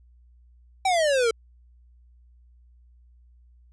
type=exponential sweep; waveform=square; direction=down; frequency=784 to 442.2 Hz; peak=-20 dBFS; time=0.85-1.31 s; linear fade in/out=5 ms; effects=added 60 Hz sine -52 dBFS peak until 3.72 s + resampled to 22050 Hz